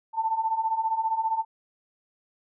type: beating tone pair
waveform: sine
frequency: 880 / 895 Hz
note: A5 / A5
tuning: 0 / +29 cents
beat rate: 15 Hz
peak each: -29 / -25 dBFS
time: 0.13-1.45 s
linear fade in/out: 50 ms
effects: none